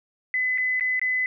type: tone with dropouts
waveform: sine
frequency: 2015 Hz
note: B6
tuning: 34 cents sharp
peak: -21 dBFS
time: 0.34-1.26 s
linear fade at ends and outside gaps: 1 ms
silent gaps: 0.577-0.582 / 0.798-0.808 / 0.995-1.015 s
effects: none